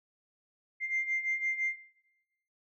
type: beating tone pair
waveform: sine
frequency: 2093 / 2098.9 Hz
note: C7 / C7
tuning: 0 / +5 cents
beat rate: 5.9 Hz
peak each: -34 / -30 dBFS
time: 0.8-1.77 s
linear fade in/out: 50 ms
effects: noise-tail reverb RT60 1.0 s tail -20 dB re dry + tanh soft clip ceiling -23 dBFS